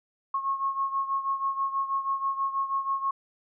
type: beating tone pair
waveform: sine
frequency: 1088 / 1094.2 Hz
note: C#6 / C#6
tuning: -33 / -23 cents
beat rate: 6.2 Hz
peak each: -27 / -32 dBFS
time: 0.34-3.11 s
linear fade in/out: 5 ms
effects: none